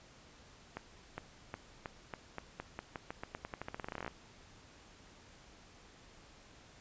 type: accelerating click train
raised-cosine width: 0.5 ms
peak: -25 dBFS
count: 28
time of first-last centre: 0.77-4.078 s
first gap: 410 ms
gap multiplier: 0.88
effects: pink hiss -59 dBFS RMS until 6.8 s + resampled to 16000 Hz